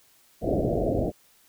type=low-pass noise; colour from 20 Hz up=white; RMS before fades=-25 dBFS; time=0.41-1.12 s; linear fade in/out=50 ms; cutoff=690 Hz; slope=96 dB/octave; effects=white hiss -60 dBFS RMS until 1.48 s